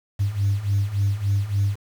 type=beating tone pair; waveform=sine; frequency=98 / 101.5 Hz; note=G2 / G#2; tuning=0 / -39 cents; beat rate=3.5 Hz; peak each=-23 / -20 dBFS; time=0.19-1.76 s; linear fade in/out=20 ms; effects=tanh soft clip ceiling -14 dBFS + 7-bit